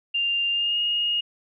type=tone with pitch glide; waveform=sine; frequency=2794 to 2859 Hz; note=F7 to F7; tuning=0 to +40 cents; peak=-21 dBFS; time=0.14-1.21 s; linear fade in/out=10 ms; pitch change=+40 cents; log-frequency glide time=0.51-0.79 s; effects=none